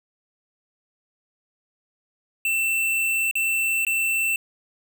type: tone with dropouts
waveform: square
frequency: 2679 Hz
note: E7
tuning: 27 cents sharp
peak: -21 dBFS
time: 2.45-4.36 s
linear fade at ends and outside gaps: 2 ms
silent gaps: 3.312-3.354 / 3.85-3.867 s
effects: none